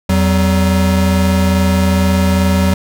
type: tone pair together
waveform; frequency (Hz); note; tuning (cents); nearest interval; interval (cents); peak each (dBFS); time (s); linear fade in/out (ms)
square; 84.19 / 189; E2 / F#3; +37 / +37; octave + major second; 1400; -14 / -13; 0.09-2.74; 5
effects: none